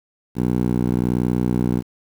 10% pulse tone with band-pass filter, 61.2 Hz, B1, 15 cents flat, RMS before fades -20 dBFS, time 0.35-1.83 s, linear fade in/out 50 ms, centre 210 Hz, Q 0.91, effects 7-bit

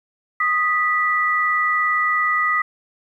sine tone pair together, 1244.5 / 1963.6 Hz, D#6 / B6, 0 / -10 cents, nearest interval minor sixth, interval 790 cents, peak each -19 dBFS, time 0.4-2.62 s, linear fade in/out 5 ms, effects 9-bit

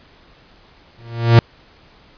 45% pulse tone with exponential growth, 116.54 Hz, A#2, in tune, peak -4 dBFS, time 0.98-1.39 s, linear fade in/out 0 ms, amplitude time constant 87 ms, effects pink hiss -49 dBFS RMS until 2.17 s + resampled to 11025 Hz

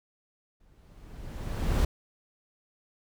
brown noise with exponential growth, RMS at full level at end -22 dBFS, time 0.6-1.85 s, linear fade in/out 5 ms, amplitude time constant 270 ms, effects none

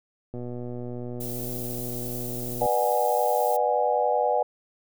click train, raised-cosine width 2 ms, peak -23 dBFS, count 284, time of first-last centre 0.34-2.66 s, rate 122 Hz
violet noise, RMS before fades -36 dBFS, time 1.2-3.57 s, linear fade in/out 10 ms
sine chord, G# half-diminished seventh, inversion first, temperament equal with one note detuned, 493.9 / 597.6 / 740 / 830.6 Hz, B4 / D5 / F#5 / G#5, 0 / +30 / 0 / 0 cents, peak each -26 dBFS, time 2.61-4.43 s, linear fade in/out 5 ms
effects none

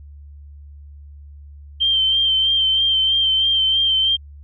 sine tone with vibrato, 3136 Hz, G7, in tune, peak -14 dBFS, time 1.8-4.17 s, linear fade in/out 20 ms, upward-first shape sine, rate 3.1 Hz, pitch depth 28 cents each way, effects added 72 Hz sine -37 dBFS peak until 4.43 s

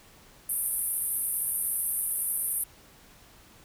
white band-pass noise, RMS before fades -30 dBFS, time 0.49-2.64 s, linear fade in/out 5 ms, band 9100 to 13000 Hz, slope 96 dB/octave, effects pink hiss -55 dBFS RMS until 3.64 s

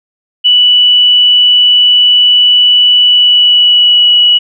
sine tone with pitch glide, 2960 to 2933 Hz, F#7 to F#7, 0 to -16 cents, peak -3 dBFS, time 0.44-4.39 s, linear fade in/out 20 ms, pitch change -16 cents, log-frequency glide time 3.02-4.11 s, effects none

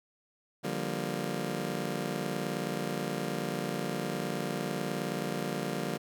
20% pulse chord, G minor seventh, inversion second, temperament just, 147 / 176.4 / 196 / 235.2 Hz, D3 / F3 / G3 / Bb3, +2 / +18 / 0 / +16 cents, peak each -33 dBFS, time 0.63-5.98 s, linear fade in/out 20 ms, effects none

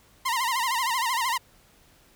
sawtooth tone with vibrato, 983 Hz, B5, 8 cents flat, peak -20 dBFS, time 0.25-1.38 s, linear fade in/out 10 ms, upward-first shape sine, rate 13 Hz, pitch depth 140 cents each way, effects pink hiss -58 dBFS RMS until 2.15 s

